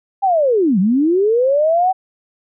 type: linear two-way sweep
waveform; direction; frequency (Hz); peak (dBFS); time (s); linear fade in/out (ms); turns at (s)
sine; down then up; 811 to 175.7 to 767; -11; 0.22-1.93; 20; 0.79
effects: none